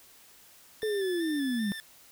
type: tone with vibrato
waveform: 25% pulse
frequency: 1762 Hz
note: A6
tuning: 2 cents sharp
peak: -34 dBFS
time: 0.82-1.8 s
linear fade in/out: 0 ms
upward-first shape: square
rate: 2.6 Hz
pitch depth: 24 cents each way
type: linear sweep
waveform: sine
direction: down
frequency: 440 to 193 Hz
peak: -27 dBFS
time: 0.83-1.72 s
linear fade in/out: 0 ms
effects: white hiss -56 dBFS RMS until 2.11 s